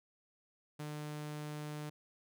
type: tone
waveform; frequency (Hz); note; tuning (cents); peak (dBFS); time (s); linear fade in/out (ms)
sawtooth; 150; D3; +37; -37; 0.79-1.9; 10
effects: none